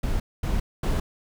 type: noise bursts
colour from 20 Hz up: brown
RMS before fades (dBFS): -24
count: 3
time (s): 0.03-1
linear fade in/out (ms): 5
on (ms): 170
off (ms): 230
effects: none